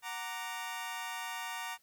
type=chord; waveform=20% pulse; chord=Gb augmented; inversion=none; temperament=equal with one note detuned; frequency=740 / 929.1 / 1174.7 Hz; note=Gb5 / Bb5 / D6; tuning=0 / -6 / 0 cents; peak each=-40 / -35 / -40 dBFS; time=0.02-1.78 s; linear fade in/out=50 ms; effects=white hiss -70 dBFS RMS until 1.82 s